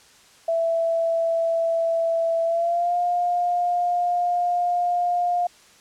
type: tone with pitch glide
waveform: sine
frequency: 663 to 706.5 Hz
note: E5 to F5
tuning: +10 to +20 cents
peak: -19 dBFS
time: 0.48-5.47 s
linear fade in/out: 5 ms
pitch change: +110 cents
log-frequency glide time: 2.44-2.96 s
effects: white hiss -52 dBFS RMS until 5.8 s + low-pass 8000 Hz 12 dB/octave